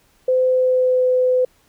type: tone with pitch glide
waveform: sine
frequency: 512 to 506.4 Hz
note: C5 to B4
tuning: -38 to +43 cents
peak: -13 dBFS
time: 0.28-1.45 s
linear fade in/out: 5 ms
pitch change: -19 cents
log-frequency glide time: 0.46-1.07 s
effects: pink hiss -58 dBFS RMS until 1.68 s